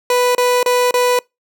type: tone bursts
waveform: 30% pulse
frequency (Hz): 493.9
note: B4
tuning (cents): 0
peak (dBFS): -9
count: 4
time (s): 0.1-1.19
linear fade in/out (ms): 2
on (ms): 250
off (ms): 30
effects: noise-tail reverb RT60 0.2 s tail -26 dB re dry